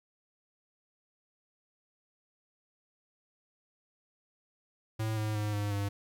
square tone with pitch steps, 110 / 107.61 / 105.28 / 102.99 / 100.75 Hz, A2 / A2 / G#2 / G#2 / G2, 0 / -38 / +24 / -14 / +48 cents, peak -31 dBFS, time 4.99-5.89 s, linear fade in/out 10 ms, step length 180 ms, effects 12-bit

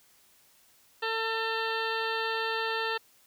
harmonic tone, 448.5 Hz, A4, 33 cents sharp, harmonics 1 / 2 / 3 / 4 / 6 / 7 / 8 / 9 / 10, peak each -34 / -35 / -36 / -34 / -38 / -42 / -42 / -43 / -44 dBFS, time 1.02-2.98 s, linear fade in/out 10 ms, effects white hiss -62 dBFS RMS until 3.26 s

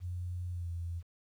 sine tone with pitch glide, 89 to 85.37 Hz, F2 to F2, +33 to -39 cents, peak -35 dBFS, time 0-1.03 s, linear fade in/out 50 ms, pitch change -72 cents, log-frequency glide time 0.51-0.69 s, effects 11-bit

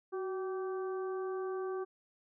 harmonic tone with a mistuned harmonic, 385.9 Hz, G4, 27 cents flat, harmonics 1 / 2 / 3 / 4, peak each -35 / -47 / -46 / -53 dBFS, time 0.12-1.85 s, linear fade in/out 20 ms, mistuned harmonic 1, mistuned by -52 cents, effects none

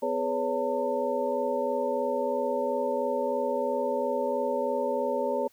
sine tone cluster, 251.6 / 416.3 / 500 / 563 / 901 Hz, B3 / G#4 / B4 / C#5 / A5, +32 / +4 / +21 / +27 / +41 cents, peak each -35 / -32 / -32 / -29 / -33 dBFS, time 0.02-5.48 s, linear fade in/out 10 ms, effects white hiss -63 dBFS RMS until 5.52 s

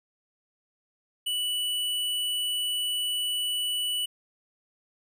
square tone, 2960 Hz, F#7, in tune, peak -27 dBFS, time 1.26-4.06 s, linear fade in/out 10 ms, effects none

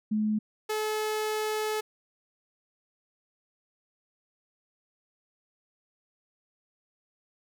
sine / sawtooth tone pair in turn, 213.9 / 430 Hz, A3 / A4, -49 / -40 cents, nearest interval octave, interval 1209 cents, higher second, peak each -24 dBFS, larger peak neither, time 0.11-0.39 / 0.69-1.81 s, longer second, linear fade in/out 10 ms, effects none

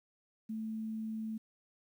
sine tone with quantisation, 220 Hz, A3, in tune, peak -36 dBFS, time 0.49-1.38 s, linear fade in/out 10 ms, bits 11, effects none

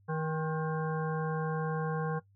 harmonic tone with a mistuned harmonic, 158.3 Hz, D#3, 30 cents sharp, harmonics 1 / 3 / 5 / 7 / 9 / 10, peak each -32 / -36 / -40 / -41 / -46 / -45 dBFS, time 0.08-2.2 s, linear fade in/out 20 ms, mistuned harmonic 7, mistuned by -51 cents, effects noise-tail reverb RT60 0.1 s tail -18 dB re dry + added 99 Hz sine -61 dBFS peak until 2.35 s

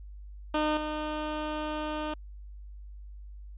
15% pulse tone with level steps, 305.2 Hz, D#4, 33 cents flat, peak -19 / -25 dBFS, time 0.54-2.14 s, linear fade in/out 5 ms, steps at 0.77 s, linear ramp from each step 2 ms, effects added 50 Hz sine -42 dBFS peak until 3.57 s + resampled to 8000 Hz

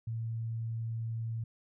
sine tone, 113.8 Hz, A#2, 41 cents flat, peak -33 dBFS, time 0.07-1.44 s, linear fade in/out 5 ms, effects none

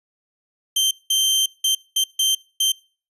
sawtooth tone bursts at uneven times, 3132 Hz, G7, 2 cents flat, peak -13 dBFS, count 6, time 0.76-0.91 / 1.1-1.46 / 1.64-1.75 / 1.96-2.04 / 2.19-2.35 / 2.6-2.72 s, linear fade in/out 5 ms, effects noise-tail reverb RT60 0.4 s tail -25 dB re dry + resampled to 32000 Hz

